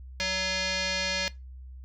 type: tone with frequency modulation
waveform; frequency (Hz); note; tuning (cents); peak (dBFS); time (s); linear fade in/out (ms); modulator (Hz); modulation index
sine; 1318.5; E6; 0; -26; 0.2-1.28; 0; 751; 5.8
effects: noise-tail reverb RT60 0.2 s tail -19 dB re dry + added 64 Hz sine -41 dBFS peak until 1.84 s